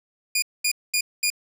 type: tone bursts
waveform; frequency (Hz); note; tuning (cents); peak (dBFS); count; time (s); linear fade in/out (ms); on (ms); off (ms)
15% pulse; 2431; D#7; -41; -13; 4; 0.35-1.302; 5; 73; 220
effects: none